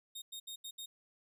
sawtooth tone bursts at uneven times, 3703 Hz, A#7, 12 cents flat, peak -40 dBFS, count 5, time 0.15-0.22 / 0.32-0.4 / 0.47-0.56 / 0.64-0.71 / 0.78-0.86 s, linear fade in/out 10 ms, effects none

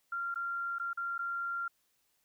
sine tone with dropouts, 1384 Hz, F6, 16 cents flat, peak -33 dBFS, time 0.12-1.68 s, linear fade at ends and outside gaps 5 ms, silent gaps 0.343-0.357 / 0.785-0.797 / 0.932-0.973 / 1.18-1.19 s, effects white hiss -75 dBFS RMS until 2.24 s

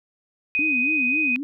sine tone, 2500 Hz, D#7, 8 cents sharp, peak -19 dBFS, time 0.55-1.36 s, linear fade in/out 0 ms
sine tone with vibrato, 277.2 Hz, C#4, in tune, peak -26 dBFS, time 0.59-1.43 s, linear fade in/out 0 ms, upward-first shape sine, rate 3.7 Hz, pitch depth 230 cents each way
effects none

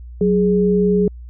sine tone pair together, 185.35 / 416.1 Hz, F#3 / G#4, +3 / +3 cents, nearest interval octave + major second, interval 1400 cents, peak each -15 dBFS, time 0.21-1.08 s, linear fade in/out 2 ms, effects added 60 Hz sine -32 dBFS peak until 1.29 s

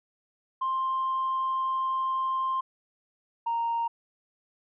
sine tone pair in turn, 1052 / 929.1 Hz, C6 / A#5, +9 / -6 cents, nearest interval major second, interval 215 cents, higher first, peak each -24 dBFS, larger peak neither, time 0.61-2.61 / 3.46-3.88 s, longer first, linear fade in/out 10 ms, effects tanh soft clip ceiling -22 dBFS

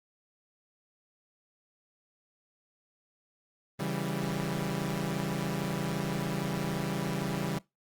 sawtooth chord, C# diminished, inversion none, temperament equal, 138.59 / 164.81 / 196 Hz, C#3 / E3 / G3, 0 / 0 / 0 cents, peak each -31 dBFS, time 3.79-7.59 s, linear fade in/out 10 ms, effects noise-tail reverb RT60 0.2 s tail -21 dB re dry + Opus 24 kbps

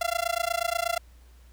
sawtooth tone with amplitude modulation, 684 Hz, F5, 36 cents flat, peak -18 dBFS, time 0.01-0.98 s, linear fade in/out 5 ms, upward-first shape sine, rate 28.3 Hz, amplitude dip 100%, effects added 60 Hz sine -50 dBFS peak until 1.52 s + pink hiss -62 dBFS RMS until 1.52 s

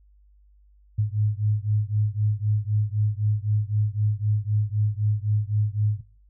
sine beating tone pair, 103.83 / 107.73 Hz, G#2 / A2, 0 / -36 cents, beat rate 3.9 Hz, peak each -24 dBFS, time 0.98-6.01 s, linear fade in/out 10 ms, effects noise-tail reverb RT60 0.4 s tail -19 dB re dry + added 50 Hz sine -53 dBFS peak until 6.29 s

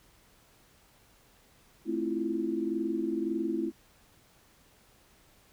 sine chord, F major seventh, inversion first, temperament just, 218.3 / 261.9 / 327.4 / 349.2 Hz, A3 / C4 / E4 / F4, -13 / +2 / -12 / 0 cents, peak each -36 / -36 / -31 / -35 dBFS, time 1.85-3.72 s, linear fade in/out 50 ms, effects pink hiss -62 dBFS RMS until 5.52 s

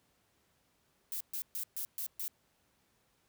violet noise bursts, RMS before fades -38 dBFS, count 6, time 1.12-2.28 s, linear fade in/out 0 ms, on 85 ms, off 130 ms, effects pink hiss -73 dBFS RMS until 3.28 s + high-pass 60 Hz 12 dB/octave

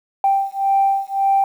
sine beating tone pair, 784 / 785.8 Hz, G5 / G5, 0 / +4 cents, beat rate 1.8 Hz, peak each -17 dBFS, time 0.24-1.44 s, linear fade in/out 2 ms, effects tanh soft clip ceiling -7 dBFS + 8-bit

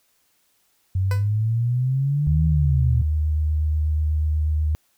sine exponential two-way sweep, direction up then down, 92 to 160.3 to 115.3 Hz, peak -18 dBFS, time 0.95-3.02 s, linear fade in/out 5 ms, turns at 2.46 s
15% pulse tone with exponential decay, 501 Hz, B4, 25 cents sharp, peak -20 dBFS, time 1.11-1.29 s, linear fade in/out 2 ms, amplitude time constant 37 ms
sine tone with vibrato, 76.7 Hz, D#2, 24 cents flat, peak -18 dBFS, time 2.27-4.75 s, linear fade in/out 0 ms, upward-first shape square, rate 8.2 Hz, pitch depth 11 cents each way
effects white hiss -65 dBFS RMS until 4.97 s

